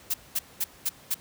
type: noise bursts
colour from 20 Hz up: blue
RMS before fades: -26 dBFS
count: 5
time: 0.1-1.145 s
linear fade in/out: 10 ms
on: 41 ms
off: 210 ms
effects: pink hiss -52 dBFS RMS until 1.2 s + high-pass 60 Hz 12 dB/octave